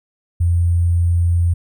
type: tone with sample-and-hold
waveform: sine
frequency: 86 Hz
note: F2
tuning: 26 cents flat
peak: -12 dBFS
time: 0.4-1.54 s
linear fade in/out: 10 ms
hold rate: 8820 Hz
effects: none